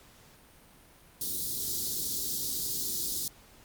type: band-stop noise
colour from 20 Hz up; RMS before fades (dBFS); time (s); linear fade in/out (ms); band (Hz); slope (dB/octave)
white; -33; 1.21-3.28; 2; 430 to 3700; 48
effects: pink hiss -57 dBFS RMS until 3.64 s + Opus 48 kbps